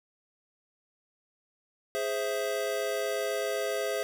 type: chord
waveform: square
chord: Ab augmented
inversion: none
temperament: equal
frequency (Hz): 415.3 / 523.3 / 659.3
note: Ab4 / C5 / E5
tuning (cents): 0 / 0 / 0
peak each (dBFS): -34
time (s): 1.95-4.03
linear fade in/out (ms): 0
effects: none